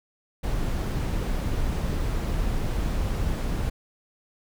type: noise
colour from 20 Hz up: brown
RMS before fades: -26 dBFS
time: 0.43-3.7 s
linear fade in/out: 10 ms
effects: none